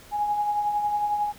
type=tone with tremolo; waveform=sine; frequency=830.6 Hz; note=G#5; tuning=in tune; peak=-20 dBFS; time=0.11-1.33 s; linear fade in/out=50 ms; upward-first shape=triangle; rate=11 Hz; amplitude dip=50%; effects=pink hiss -49 dBFS RMS until 1.38 s